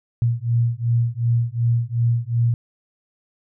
sine beating tone pair, 116.54 / 119.24 Hz, A#2 / A#2, 0 / +40 cents, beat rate 2.7 Hz, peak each -20 dBFS, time 0.22-2.54 s, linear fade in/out 0 ms, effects none

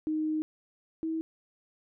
sine tone pair in turn, 310.6 / 322 Hz, D#4 / E4, -3 / -41 cents, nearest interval minor second, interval 62 cents, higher second, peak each -27 / -29 dBFS, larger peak first, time 0.07-0.42 / 1.03-1.21 s, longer first, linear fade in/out 0 ms, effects none

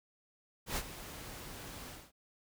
pink noise with ADSR envelope, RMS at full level -34 dBFS, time 0.66-2.12 s, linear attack 110 ms, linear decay 51 ms, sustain -13 dB, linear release 230 ms, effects none

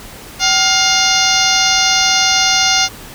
harmonic tone with a mistuned harmonic, 706 Hz, F5, 19 cents sharp, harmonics 1 / 2 / 3 / 4 / 5 / 6 / 7 / 8 / 9, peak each -19 / -19 / -19 / -19 / -19 / -19 / -19 / -19 / -19 dBFS, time 0.39-2.89 s, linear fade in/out 50 ms, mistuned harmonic 1, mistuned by +140 cents, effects pink hiss -34 dBFS RMS until 3.14 s

